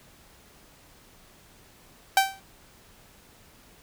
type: tone with exponential decay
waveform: sawtooth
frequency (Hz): 776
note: G5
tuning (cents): -18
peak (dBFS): -10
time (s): 2.17-2.4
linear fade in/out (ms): 2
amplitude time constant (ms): 50
effects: pink hiss -55 dBFS RMS until 3.82 s